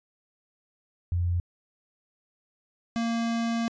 sine / square tone pair in turn, 87.5 / 231 Hz, F2 / A#3, +4 / -16 cents, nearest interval octave + perfect fourth, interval 1680 cents, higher second, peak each -23 / -26 dBFS, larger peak first, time 1.12-1.4 / 2.96-3.68 s, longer second, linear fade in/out 0 ms, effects resampled to 16000 Hz

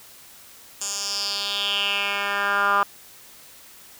10% pulse tone with band-pass filter sweep, 201.2 Hz, G3, 45 cents sharp, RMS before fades -24 dBFS, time 0.81-2.83 s, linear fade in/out 2 ms, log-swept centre 7100 to 1200 Hz, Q 4.1, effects white hiss -47 dBFS RMS until 3.99 s

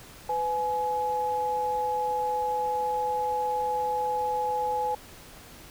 sine tone pair together, 501 / 842.6 Hz, B4 / G#5, +25 / +25 cents, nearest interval major sixth, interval 900 cents, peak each -31 / -26 dBFS, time 0.29-4.95 s, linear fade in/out 5 ms, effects pink hiss -48 dBFS RMS until 5.7 s

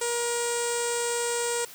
sawtooth tone with low-pass filter, 475 Hz, A#4, 33 cents sharp, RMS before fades -28 dBFS, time 0.01-1.65 s, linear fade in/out 5 ms, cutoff 8100 Hz, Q 9.1, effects white hiss -46 dBFS RMS until 1.74 s

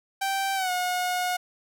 sawtooth tone with pitch glide, 780 to 723.6 Hz, G5 to F#5, -9 to -39 cents, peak -21 dBFS, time 0.21-1.37 s, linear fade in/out 10 ms, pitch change -130 cents, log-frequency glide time 0.55-0.71 s, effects none

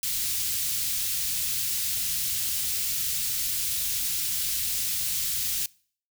white band-stop noise, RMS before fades -28 dBFS, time 0.03-5.66 s, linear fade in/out 2 ms, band 120 to 3100 Hz, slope 12 dB/octave, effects noise-tail reverb RT60 0.5 s tail -24 dB re dry

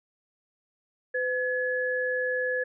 sine tone pair together, 505.4 / 1700 Hz, B4 / G#6, +40 / +40 cents, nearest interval octave + major sixth, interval 2100 cents, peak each -28 / -28 dBFS, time 1.14-2.64 s, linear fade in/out 10 ms, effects none

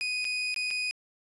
30% pulse tone with dropouts, 2489 Hz, D#7, in tune, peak -26 dBFS, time 0.01-0.91 s, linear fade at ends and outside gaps 0 ms, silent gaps 0.245-0.251 / 0.543-0.562 / 0.705-0.71 s, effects resampled to 24000 Hz

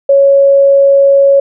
sine tone, 554.4 Hz, C#5, in tune, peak -3 dBFS, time 0.09-1.4 s, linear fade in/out 5 ms, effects none

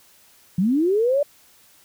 sine linear sweep, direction up, 167.6 to 592 Hz, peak -16 dBFS, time 0.58-1.23 s, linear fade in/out 5 ms, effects white hiss -54 dBFS RMS until 1.84 s

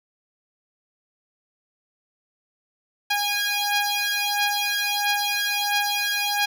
10% pulse beating tone pair, 819 / 820.5 Hz, G#5 / G#5, -24 / -21 cents, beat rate 1.5 Hz, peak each -16 / -17 dBFS, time 3.1-6.46 s, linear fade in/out 10 ms, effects none

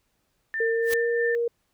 sine tone with tremolo, 1788 Hz, A6, 27 cents sharp, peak -25 dBFS, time 0.54-1.35 s, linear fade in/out 0 ms, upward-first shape sine, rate 3.1 Hz, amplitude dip 50%
sine tone with pitch glide, 457.2 to 470.6 Hz, A#4 to A#4, -34 to +16 cents, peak -22 dBFS, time 0.6-1.48 s, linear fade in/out 5 ms, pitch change +50 cents, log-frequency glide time 0.71-1.07 s
white noise with exponential growth, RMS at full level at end -27 dBFS, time 0.82-0.94 s, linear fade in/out 5 ms, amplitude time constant 25 ms
effects pink hiss -72 dBFS RMS until 1.73 s

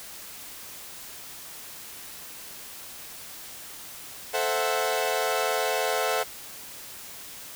sawtooth chord, F# half-diminished seventh, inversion first, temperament equal, 440 / 523.3 / 659.3 / 740 Hz, A4 / C5 / E5 / F#5, 0 / 0 / 0 / 0 cents, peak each -26 dBFS, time 4.33-6.24 s, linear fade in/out 20 ms, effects white hiss -42 dBFS RMS until 7.55 s

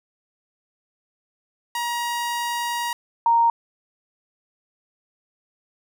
sawtooth / sine tone pair in turn, 950 / 929.4 Hz, A#5 / A#5, +33 / -5 cents, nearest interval unison, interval 38 cents, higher first, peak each -20 / -14 dBFS, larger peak second, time 1.75-2.93 / 3.26-3.5 s, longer first, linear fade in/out 2 ms, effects none

